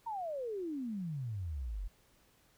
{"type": "exponential sweep", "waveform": "sine", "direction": "down", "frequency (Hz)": [944, 42], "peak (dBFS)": -36, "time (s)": [0.06, 1.88], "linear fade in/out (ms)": 10, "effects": ["pink hiss -68 dBFS RMS until 2.57 s"]}